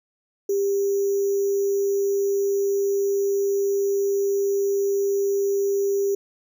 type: tone with sample-and-hold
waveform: sine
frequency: 396.9 Hz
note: G4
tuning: 22 cents sharp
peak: -19 dBFS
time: 0.49-6.15 s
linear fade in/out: 5 ms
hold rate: 6300 Hz
effects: none